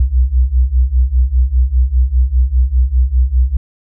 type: beating tone pair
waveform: sine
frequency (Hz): 60.3 / 65.3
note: B1 / C2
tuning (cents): -41 / -3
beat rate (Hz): 5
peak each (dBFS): -13 / -11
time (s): 0-3.57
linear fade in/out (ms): 5
effects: none